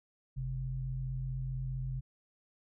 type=tone pair together; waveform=sine; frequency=46.28 / 130.81 Hz; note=F#1 / C3; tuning=+1 / 0 cents; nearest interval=octave + tritone; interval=1799 cents; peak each=-39 / -35 dBFS; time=0.36-2.01 s; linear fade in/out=20 ms; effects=none